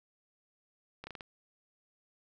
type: slowing click train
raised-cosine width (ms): 0.3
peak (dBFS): -27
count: 5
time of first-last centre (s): 1.04-1.208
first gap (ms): 30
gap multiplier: 1.23
effects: none